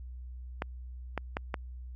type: clicks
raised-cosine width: 0.5 ms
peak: -16 dBFS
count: 4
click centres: 0.621 / 1.177 / 1.369 / 1.542 s
effects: added 62 Hz sine -40 dBFS peak until 1.95 s + MP3 64 kbps